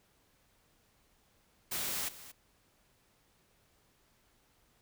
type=noise with echo; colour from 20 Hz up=white; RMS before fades=-36 dBFS; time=1.71-2.09 s; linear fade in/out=10 ms; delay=230 ms; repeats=1; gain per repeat=-15 dB; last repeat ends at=2.32 s; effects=pink hiss -70 dBFS RMS until 4.81 s